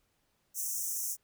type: high-pass noise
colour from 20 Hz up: pink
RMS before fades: -35 dBFS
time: 0.54-1.17 s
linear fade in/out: 50 ms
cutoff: 5700 Hz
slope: 96 dB/octave
effects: pink hiss -75 dBFS RMS until 1.23 s